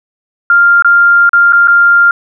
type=tone with dropouts; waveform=sine; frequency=1396.9 Hz; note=F6; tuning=in tune; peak=-3 dBFS; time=0.5-2.11 s; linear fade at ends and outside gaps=2 ms; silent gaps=0.823-0.846 / 1.293-1.332 / 1.524-1.531 / 1.674-1.681 s; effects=none